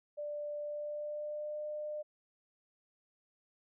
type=tone with pitch glide; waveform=sine; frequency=590 to 601.7 Hz; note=D5 to D5; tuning=+8 to +42 cents; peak=-37 dBFS; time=0.17-2.03 s; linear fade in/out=20 ms; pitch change=+34 cents; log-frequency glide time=0.59-1.59 s; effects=none